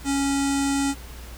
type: tone with low-pass filter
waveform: square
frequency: 277.4 Hz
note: C#4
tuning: 1 cent sharp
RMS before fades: -23 dBFS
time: 0.04-0.95 s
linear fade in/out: 50 ms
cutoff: 8100 Hz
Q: 4.1
effects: added 60 Hz sine -38 dBFS peak until 1.37 s + pink hiss -44 dBFS RMS until 1.37 s